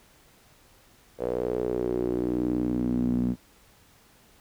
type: tone with band-pass filter sweep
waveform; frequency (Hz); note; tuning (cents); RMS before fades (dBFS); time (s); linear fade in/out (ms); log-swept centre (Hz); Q
sawtooth; 61; B1; -21; -27; 1.18-3.36; 50; 500 to 220; 5.1
effects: pink hiss -58 dBFS RMS until 4.4 s